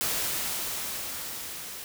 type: noise with level ramp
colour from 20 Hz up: white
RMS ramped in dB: -28 to -40 dBFS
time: 0.01-1.84 s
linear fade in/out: 0 ms
effects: none